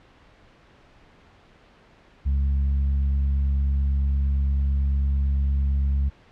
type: harmonic tone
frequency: 68.9 Hz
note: C#2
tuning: 10 cents flat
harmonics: 1 / 2 / 3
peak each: -19 / -36 / -39 dBFS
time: 2.25-6.1 s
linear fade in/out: 20 ms
effects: pink hiss -54 dBFS RMS until 6.31 s + low-pass 3000 Hz 12 dB/octave